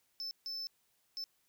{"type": "tone bursts at uneven times", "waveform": "triangle", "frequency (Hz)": 5274, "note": "E8", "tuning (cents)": 0, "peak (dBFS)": -37, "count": 3, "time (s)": [[0.2, 0.31], [0.46, 0.67], [1.17, 1.24]], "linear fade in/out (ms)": 0, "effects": ["white hiss -75 dBFS RMS until 1.48 s"]}